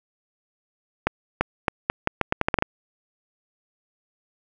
accelerating click train, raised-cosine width 0.5 ms, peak -4 dBFS, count 12, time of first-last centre 1.07-2.624 s, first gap 340 ms, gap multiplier 0.8, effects none

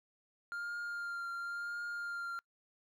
triangle tone with vibrato, 1400 Hz, F6, 4 cents sharp, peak -36 dBFS, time 0.52-2.39 s, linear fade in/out 0 ms, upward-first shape triangle, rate 0.95 Hz, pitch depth 21 cents each way, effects noise-tail reverb RT60 0.1 s tail -26 dB re dry

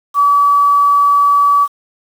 sine tone with quantisation, 1145 Hz, D6, 44 cents flat, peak -7 dBFS, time 0.14-1.68 s, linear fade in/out 50 ms, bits 6, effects none

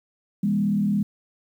sine tone with frequency modulation, 203 Hz, G#3, 39 cents flat, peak -19 dBFS, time 0.43-1.03 s, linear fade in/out 5 ms, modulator 37.7 Hz, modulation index 0.74, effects 9-bit

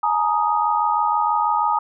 sine chord, Ab suspended second, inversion none, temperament equal with one note detuned, 846.1 / 932.3 / 1244.5 Hz, Ab5 / Bb5 / Eb6, +32 / 0 / 0 cents, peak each -21 dBFS, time 0.03-1.79 s, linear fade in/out 5 ms, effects none

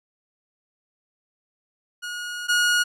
sawtooth tone pair in turn, 1444 / 1444 Hz, F#6 / F#6, -43 / -43 cents, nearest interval unison, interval 0 cents, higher neither, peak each -26 / -14 dBFS, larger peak second, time 2.02-2.48 / 2.48-2.84 s, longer first, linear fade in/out 20 ms, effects low-pass 10000 Hz 12 dB/octave

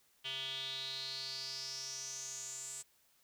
square tone with band-pass filter sweep, 133.3 Hz, C3, 33 cents sharp, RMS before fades -43 dBFS, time 0.24-2.83 s, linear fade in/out 20 ms, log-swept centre 3100 to 7900 Hz, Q 7.7, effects white hiss -71 dBFS RMS until 3.23 s

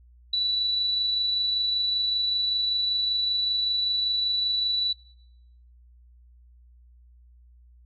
sine tone with amplitude modulation, 3951 Hz, B7, in tune, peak -21 dBFS, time 0.33-4.93 s, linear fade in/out 5 ms, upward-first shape sine, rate 25.2 Hz, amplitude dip 25%, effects noise-tail reverb RT60 0.8 s tail -23 dB re dry + added 60 Hz sine -51 dBFS peak until 7.85 s

